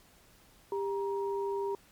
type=tone pair together; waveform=sine; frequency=397.3 / 945 Hz; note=G4 / A#5; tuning=+23 / +23 cents; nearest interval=octave + minor third; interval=1500 cents; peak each=-31 / -37 dBFS; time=0.72-1.75 s; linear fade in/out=2 ms; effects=pink hiss -61 dBFS RMS until 1.91 s + MP3 96 kbps